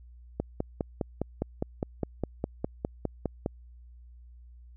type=click train; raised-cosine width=2 ms; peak=-15 dBFS; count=16; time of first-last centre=0.4-3.461 s; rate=4.9 Hz; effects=added 60 Hz sine -48 dBFS peak until 4.76 s